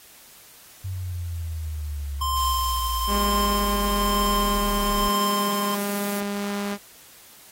sine exponential sweep, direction down, 95 to 35.2 Hz, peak -27 dBFS, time 0.84-5.09 s, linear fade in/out 10 ms
square tone with tremolo, 1046.5 Hz, C6, in tune, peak -23 dBFS, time 2.21-5.75 s, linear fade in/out 5 ms, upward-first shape sine, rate 1.1 Hz, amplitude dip 40%
blue noise, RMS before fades -34 dBFS, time 2.36-6.21 s, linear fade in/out 10 ms
sawtooth tone, 202.4 Hz, G#3, 44 cents flat, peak -22 dBFS, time 3.07-6.78 s, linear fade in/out 50 ms
effects white hiss -49 dBFS RMS until 7.51 s + AAC 48 kbps

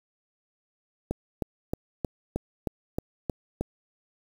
click train, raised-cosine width 2 ms, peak -14 dBFS, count 9, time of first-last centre 1.11-3.61 s, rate 3.2 Hz, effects 7-bit

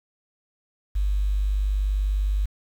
sine tone with quantisation, 49.74 Hz, G1, 26 cents sharp, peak -20 dBFS, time 0.95-2.46 s, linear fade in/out 10 ms, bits 8, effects none

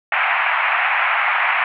white band-pass noise, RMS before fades -18 dBFS, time 0.12-1.64 s, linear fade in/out 2 ms, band 710 to 2500 Hz, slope 48 dB/octave, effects none

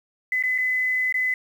sine tone with dropouts, 2017 Hz, B6, 36 cents sharp, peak -20 dBFS, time 0.32-1.34 s, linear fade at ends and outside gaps 2 ms, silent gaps 0.426-0.436 / 0.58-0.584 / 1.125-1.142 s, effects 8-bit

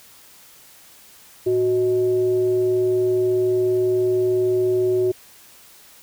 sine tone with frequency modulation, 370 Hz, F#4, in tune, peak -16 dBFS, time 1.46-5.12 s, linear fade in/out 10 ms, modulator 258 Hz, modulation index 0.32, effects white hiss -48 dBFS RMS until 6.02 s

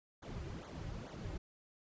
brown noise with flanger, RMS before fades -45 dBFS, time 0.22-1.38 s, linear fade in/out 10 ms, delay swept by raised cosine 0.37 to 4.47 ms, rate 2.3 Hz, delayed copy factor -0.9, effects resampled to 16000 Hz

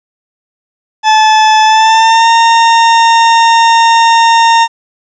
40% pulse tone with pitch glide, 867 to 918.6 Hz, A5 to A#5, -26 to -26 cents, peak -3 dBFS, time 1.03-4.68 s, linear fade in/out 50 ms, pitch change +100 cents, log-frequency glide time 1.64-2.29 s, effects resampled to 16000 Hz + 7-bit

